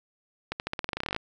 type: accelerating click train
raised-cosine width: 0.3 ms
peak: -14 dBFS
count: 17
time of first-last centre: 0.52-1.164 s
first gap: 79 ms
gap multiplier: 0.9
effects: none